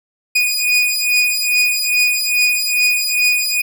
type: beating tone pair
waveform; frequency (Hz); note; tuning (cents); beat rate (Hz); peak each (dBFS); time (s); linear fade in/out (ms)
sawtooth; 2469 / 2471.4; D#7 / D#7; -14 / -12; 2.4; -13 / -13; 0.35-3.62; 10
effects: none